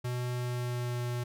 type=tone with pitch glide; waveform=square; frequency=123.47 to 121.77 Hz; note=B2 to B2; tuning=0 to -24 cents; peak=-32 dBFS; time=0.04-1.24 s; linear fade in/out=10 ms; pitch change=-24 cents; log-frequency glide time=0.31-1.03 s; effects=none